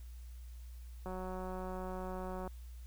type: click train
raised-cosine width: 1 ms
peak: -30 dBFS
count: 263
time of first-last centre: 1.06-2.476 s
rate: 185 Hz
effects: added 60 Hz sine -46 dBFS peak until 2.86 s + white hiss -66 dBFS RMS until 2.86 s